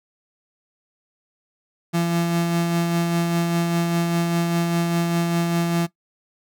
35% pulse tone with tremolo, 169.8 Hz, F3, 48 cents flat, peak -16 dBFS, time 1.93-5.87 s, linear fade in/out 20 ms, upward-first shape sine, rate 5 Hz, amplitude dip 30%, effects noise-tail reverb RT60 0.1 s tail -18 dB re dry

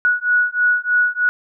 sine beating tone pair, 1463 / 1466.2 Hz, F#6 / F#6, -20 / -16 cents, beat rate 3.2 Hz, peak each -17 dBFS, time 0.05-1.29 s, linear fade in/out 0 ms, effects none

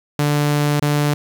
sawtooth tone with dropouts, 146.83 Hz, D3, in tune, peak -11 dBFS, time 0.19-1.14 s, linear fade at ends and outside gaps 2 ms, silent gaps 0.798-0.821 s, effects 7-bit

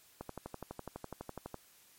click train, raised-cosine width 1 ms, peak -27 dBFS, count 17, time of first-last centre 0.21-1.543 s, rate 12 Hz, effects white hiss -63 dBFS RMS until 1.98 s + MP3 64 kbps

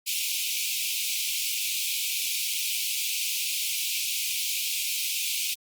pink high-pass noise, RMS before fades -29 dBFS, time 0.06-5.55 s, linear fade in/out 20 ms, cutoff 2300 Hz, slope 96 dB/octave, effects Opus 32 kbps

